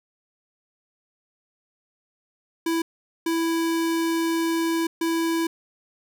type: tone bursts at uneven times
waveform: square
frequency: 330.4 Hz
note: E4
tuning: 4 cents sharp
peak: -22 dBFS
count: 3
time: 2.66-2.82 / 3.26-4.87 / 5.01-5.47 s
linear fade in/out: 5 ms
effects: none